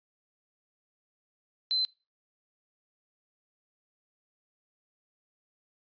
sine tone, 4069 Hz, C8, 49 cents flat, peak -25 dBFS, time 1.71-1.85 s, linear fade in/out 0 ms, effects noise-tail reverb RT60 0.3 s tail -24 dB re dry + resampled to 11025 Hz

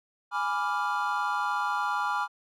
triangle chord, G# diminished seventh, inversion none, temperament equal, 830.6 / 987.8 / 1174.7 / 1396.9 Hz, G#5 / B5 / D6 / F6, 0 / 0 / 0 / 0 cents, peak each -30 dBFS, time 0.31-2.28 s, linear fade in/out 50 ms, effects none

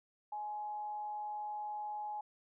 sine tone with amplitude modulation, 839 Hz, G#5, 17 cents sharp, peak -37 dBFS, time 0.32-2.21 s, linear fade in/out 5 ms, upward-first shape sine, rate 211 Hz, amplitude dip 25%, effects none

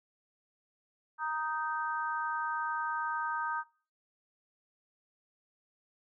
harmonic tone, 311.1 Hz, D#4, in tune, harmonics 3 / 4 / 5, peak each -35 / -36 / -37 dBFS, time 1.18-3.64 s, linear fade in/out 50 ms, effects noise-tail reverb RT60 0.4 s tail -23 dB re dry

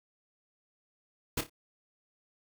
pink noise with echo, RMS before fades -31 dBFS, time 1.37-1.41 s, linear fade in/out 5 ms, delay 29 ms, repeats 3, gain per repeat -10 dB, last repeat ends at 1.497 s, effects none

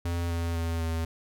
square tone with pitch steps, 85.6 / 84.32 / 83.07 / 81.83 Hz, F2 / E2 / E2 / E2, -34 / +40 / +14 / -12 cents, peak -28 dBFS, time 0.05-1.05 s, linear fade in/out 5 ms, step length 250 ms, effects none

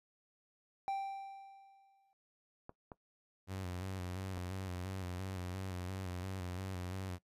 triangle tone with exponential decay, 784 Hz, G5, in tune, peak -31 dBFS, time 0.88-2.13 s, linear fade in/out 0 ms, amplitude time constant 270 ms
clicks, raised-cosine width 1 ms, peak -33 dBFS, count 3, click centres 2.694 / 2.918 / 4.375 s
sawtooth tone with vibrato, 92.5 Hz, F#2, in tune, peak -36 dBFS, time 3.47-7.19 s, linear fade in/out 50 ms, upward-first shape square, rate 2.9 Hz, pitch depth 50 cents each way
effects noise-tail reverb RT60 0.1 s tail -19 dB re dry + resampled to 32000 Hz

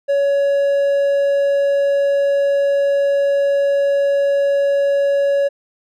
triangle tone, 561 Hz, C#5, 21 cents sharp, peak -11 dBFS, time 0.08-5.49 s, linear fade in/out 20 ms, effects none

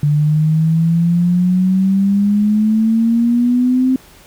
sine exponential sweep, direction up, 146 to 261.6 Hz, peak -10 dBFS, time 0.03-3.96 s, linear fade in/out 2 ms, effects pink hiss -44 dBFS RMS until 4.26 s

